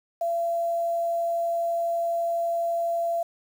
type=tone with quantisation; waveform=sine; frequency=678 Hz; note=E5; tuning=49 cents sharp; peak=-23 dBFS; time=0.21-3.23 s; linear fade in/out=5 ms; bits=8; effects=none